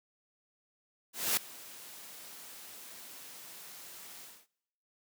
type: noise with ADSR envelope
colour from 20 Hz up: white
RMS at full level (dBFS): -28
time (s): 1.13-4.47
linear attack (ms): 240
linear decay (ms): 4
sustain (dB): -21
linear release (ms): 250
effects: noise-tail reverb RT60 0.9 s tail -25 dB re dry + high-pass 150 Hz 12 dB/octave